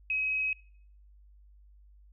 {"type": "tone with frequency modulation", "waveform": "sine", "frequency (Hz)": 2544, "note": "D#7", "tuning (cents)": 38, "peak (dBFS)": -27, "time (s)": [0.1, 0.53], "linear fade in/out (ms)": 2, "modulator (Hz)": 23.1, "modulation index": 0.22, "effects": ["noise-tail reverb RT60 0.6 s tail -24 dB re dry", "added 50 Hz sine -54 dBFS peak until 2.12 s"]}